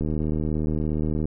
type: click train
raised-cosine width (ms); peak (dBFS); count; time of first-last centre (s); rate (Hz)
3; -14; 97; 0.01-1.255; 77.1
effects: none